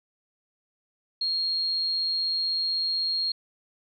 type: tone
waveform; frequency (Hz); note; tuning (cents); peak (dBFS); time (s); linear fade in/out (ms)
sine; 4256; C8; +29; -24; 1.21-3.32; 5
effects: none